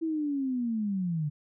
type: linear sweep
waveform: sine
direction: down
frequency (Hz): 329.6 to 143.6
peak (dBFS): -27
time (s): 0.01-1.3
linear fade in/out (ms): 20
effects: none